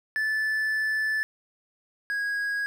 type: tone pair in turn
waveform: triangle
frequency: 1747 / 1648.9 Hz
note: A6 / G#6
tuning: -13 / -13 cents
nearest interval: minor second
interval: 100 cents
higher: first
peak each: -22 / -24 dBFS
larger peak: first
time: 0.16-1.23 / 2.1-2.66 s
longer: first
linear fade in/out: 0 ms
effects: none